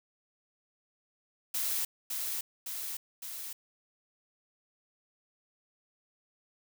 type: noise with echo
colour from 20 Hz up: blue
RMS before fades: -32 dBFS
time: 1.54-1.85 s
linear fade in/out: 5 ms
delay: 560 ms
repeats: 3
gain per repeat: -3 dB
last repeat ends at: 3.53 s
effects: none